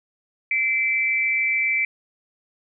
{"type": "tone pair together", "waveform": "sine", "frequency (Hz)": [2070, 2323], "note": ["C7", "D7"], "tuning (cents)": [-19, -20], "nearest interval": "major second", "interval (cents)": 199, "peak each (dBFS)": [-24, -20], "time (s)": [0.51, 1.85], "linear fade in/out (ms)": 2, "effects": []}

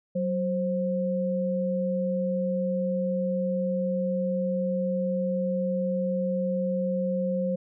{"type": "tone pair together", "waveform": "sine", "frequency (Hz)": [186.68, 528], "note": ["F#3", "C5"], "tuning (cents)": [16, 16], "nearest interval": "octave + tritone", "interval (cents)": 1800, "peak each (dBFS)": -27, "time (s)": [0.15, 7.56], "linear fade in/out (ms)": 10, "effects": []}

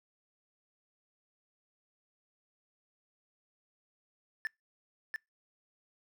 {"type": "tone with echo", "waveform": "triangle", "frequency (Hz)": 1761, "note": "A6", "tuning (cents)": 1, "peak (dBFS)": -30, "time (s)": [4.45, 4.47], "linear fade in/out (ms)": 0, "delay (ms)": 690, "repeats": 1, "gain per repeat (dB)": -2, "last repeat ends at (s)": 5.16, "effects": ["noise-tail reverb RT60 0.2 s tail -26 dB re dry"]}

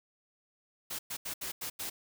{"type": "noise bursts at uneven times", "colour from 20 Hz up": "white", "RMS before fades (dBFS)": -38, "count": 6, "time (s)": [[0.9, 0.99], [1.1, 1.17], [1.25, 1.34], [1.41, 1.52], [1.61, 1.7], [1.79, 1.9]], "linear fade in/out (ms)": 10, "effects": []}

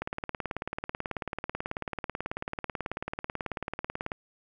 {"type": "click train", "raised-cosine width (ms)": 0.5, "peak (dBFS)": -17, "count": 76, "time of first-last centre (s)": [0.02, 4.118], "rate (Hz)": 18.3, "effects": []}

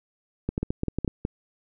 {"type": "clicks", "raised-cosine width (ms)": 3, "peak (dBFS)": -13, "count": 10, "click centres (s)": [0.49, 0.579, 0.63, 0.705, 0.834, 0.883, 0.986, 1.047, 1.078, 1.251], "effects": []}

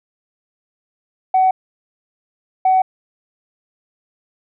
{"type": "tone pair in turn", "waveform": "sine", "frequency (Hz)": [752, 752], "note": ["F#5", "F#5"], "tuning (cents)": [28, 28], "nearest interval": "unison", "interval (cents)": 0, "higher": "neither", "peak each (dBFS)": -9, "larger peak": "neither", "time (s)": [[1.34, 1.51], [2.65, 2.82]], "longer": "neither", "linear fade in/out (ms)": 5, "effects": ["tanh soft clip ceiling -7 dBFS"]}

